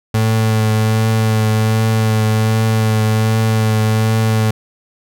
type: tone with vibrato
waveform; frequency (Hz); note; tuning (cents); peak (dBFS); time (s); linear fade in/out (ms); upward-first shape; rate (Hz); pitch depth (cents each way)
35% pulse; 110; A2; 0; -10; 0.14-4.51; 5; triangle; 1.3; 21
effects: none